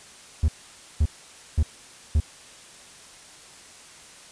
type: tone bursts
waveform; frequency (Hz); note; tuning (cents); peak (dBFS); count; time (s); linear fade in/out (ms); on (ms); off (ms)
triangle; 76.1; D#2; -38; -14; 4; 0.43-2.202; 5; 53; 520
effects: white hiss -47 dBFS RMS until 4.31 s + resampled to 22050 Hz